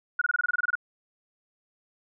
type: tone bursts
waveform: sine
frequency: 1450 Hz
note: F#6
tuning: 35 cents flat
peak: -21 dBFS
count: 12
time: 0.19-0.754 s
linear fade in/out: 5 ms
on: 25 ms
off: 24 ms
effects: none